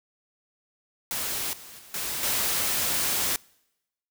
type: noise with level steps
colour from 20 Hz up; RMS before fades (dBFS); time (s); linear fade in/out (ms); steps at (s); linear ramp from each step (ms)
white; -30 / -45 / -49 / -31 / -26; 1.11-3.36; 0; 1.53 / 1.79 / 1.94 / 2.23; 2
effects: noise-tail reverb RT60 0.9 s tail -26 dB re dry